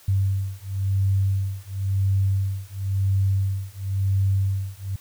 sine beating tone pair, 96.7 / 97.66 Hz, G2 / G2, -23 / -6 cents, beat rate 0.96 Hz, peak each -23 dBFS, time 0.08-4.96 s, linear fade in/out 5 ms, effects white hiss -51 dBFS RMS until 5 s

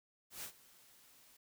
white noise with ADSR envelope, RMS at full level -44 dBFS, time 0.3-1.37 s, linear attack 130 ms, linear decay 86 ms, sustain -20 dB, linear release 8 ms, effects none

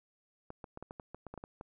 clicks, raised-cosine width 1 ms, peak -30 dBFS, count 12, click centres 0.504 / 0.642 / 0.774 / 0.826 / 0.909 / 0.998 / 1.146 / 1.267 / 1.34 / 1.377 / 1.439 / 1.611 s, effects none

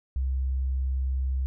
sine tone, 65.6 Hz, C2, 5 cents sharp, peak -24 dBFS, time 0.16-1.46 s, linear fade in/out 0 ms, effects none

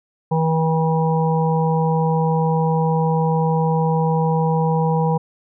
harmonic tone, 161.1 Hz, E3, 39 cents flat, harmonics 1 / 3 / 5 / 6, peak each -17 / -22 / -24 / -25 dBFS, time 0.31-5.18 s, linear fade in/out 10 ms, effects none

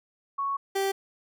sine / 30% pulse tone pair in turn, 1108.7 / 390.4 Hz, C#6 / G4, 0 / -7 cents, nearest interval octave + tritone, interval 1807 cents, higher first, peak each -26 / -22 dBFS, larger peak second, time 0.38-0.57 / 0.75-0.92 s, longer first, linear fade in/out 10 ms, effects none

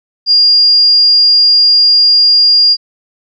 sine tone, 4820 Hz, D8, 44 cents sharp, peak -4 dBFS, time 0.26-2.77 s, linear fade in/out 50 ms, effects none

